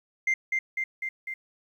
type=tone with echo; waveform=sine; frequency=2093 Hz; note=C7; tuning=in tune; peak=-19 dBFS; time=0.27-0.34 s; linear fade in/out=5 ms; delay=250 ms; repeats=4; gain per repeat=-3 dB; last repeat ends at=1.34 s; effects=tanh soft clip ceiling -20 dBFS + 10-bit